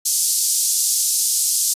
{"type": "band-pass noise", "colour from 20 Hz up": "white", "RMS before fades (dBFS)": -19, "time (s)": [0.05, 1.74], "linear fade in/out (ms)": 10, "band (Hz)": [5100, 11000], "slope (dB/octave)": 24, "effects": ["resampled to 32000 Hz"]}